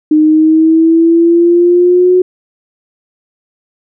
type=exponential sweep; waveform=sine; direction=up; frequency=305.6 to 367 Hz; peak=-4 dBFS; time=0.11-2.22 s; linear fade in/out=5 ms; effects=none